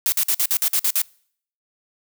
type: noise bursts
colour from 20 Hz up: blue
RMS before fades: -19 dBFS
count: 9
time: 0.06-1.017 s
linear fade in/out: 0 ms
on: 61 ms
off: 51 ms
effects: noise-tail reverb RT60 0.6 s tail -26 dB re dry